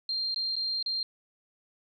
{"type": "tone with dropouts", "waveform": "sine", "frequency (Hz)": 4186, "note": "C8", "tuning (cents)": 0, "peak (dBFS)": -28, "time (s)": [0.09, 1.03], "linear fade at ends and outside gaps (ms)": 2, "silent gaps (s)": [[0.345, 0.36], [0.556, 0.564], [0.827, 0.861]], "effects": []}